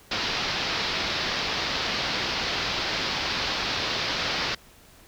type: low-pass noise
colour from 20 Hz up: white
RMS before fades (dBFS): -28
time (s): 0.11-4.55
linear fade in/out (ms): 5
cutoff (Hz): 5100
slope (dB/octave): 48
effects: pink hiss -53 dBFS RMS until 5.07 s